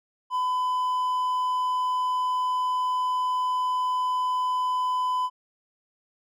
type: tone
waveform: triangle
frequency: 1006 Hz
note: B5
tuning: 32 cents sharp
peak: -21 dBFS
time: 0.3-5.3 s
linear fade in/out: 50 ms
effects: none